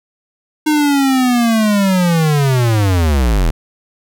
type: linear sweep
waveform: square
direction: down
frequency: 308.4 to 36.71 Hz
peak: -11 dBFS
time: 0.66-3.51 s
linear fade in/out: 10 ms
effects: none